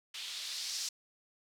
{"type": "noise with low-pass filter sweep", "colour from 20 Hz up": "violet", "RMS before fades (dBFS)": -40, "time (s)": [0.14, 0.89], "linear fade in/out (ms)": 5, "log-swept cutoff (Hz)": [3300, 5400], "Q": 2.2, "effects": []}